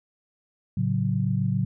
sine chord, F# minor, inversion first, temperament just, 111 / 138.75 / 185 Hz, A2 / C#3 / F#3, +16 / +2 / 0 cents, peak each -26 dBFS, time 0.77-1.65 s, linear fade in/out 5 ms, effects none

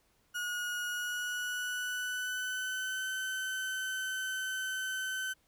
35% pulse tone with pitch glide, 1447 to 1527.7 Hz, F#6 to G6, -39 to -45 cents, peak -32 dBFS, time 0.34-5.34 s, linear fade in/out 20 ms, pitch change +94 cents, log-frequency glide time 0.87-3.07 s, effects pink hiss -71 dBFS RMS until 5.47 s

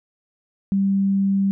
sine tone, 196 Hz, G3, in tune, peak -16 dBFS, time 0.72-1.51 s, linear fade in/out 0 ms, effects none

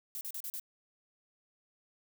violet noise bursts, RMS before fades -40 dBFS, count 5, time 0.15-0.597 s, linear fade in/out 0 ms, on 59 ms, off 38 ms, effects none

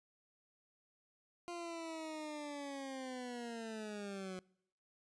20% pulse linear sweep, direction down, 349.2 to 183 Hz, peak -38 dBFS, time 1.48-4.39 s, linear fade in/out 0 ms, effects noise-tail reverb RT60 0.8 s tail -26 dB re dry + resampled to 22050 Hz

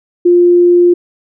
sine tone, 351.1 Hz, F4, 9 cents sharp, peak -4 dBFS, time 0.25-0.94 s, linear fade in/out 10 ms, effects none

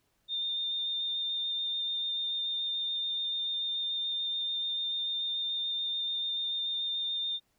sine tone with vibrato, 3624 Hz, A#7, 50 cents flat, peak -30 dBFS, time 0.28-7.4 s, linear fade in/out 50 ms, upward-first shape square, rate 6.9 Hz, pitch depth 9 cents each way, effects pink hiss -74 dBFS RMS until 7.58 s

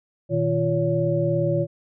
sine tone cluster, 120.6 / 157.8 / 345.8 / 564 Hz, B2 / D#3 / F4 / C#5, -41 / +25 / -17 / +30 cents, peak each -26 / -24 / -26 / -23 dBFS, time 0.29-1.67 s, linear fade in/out 50 ms, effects none

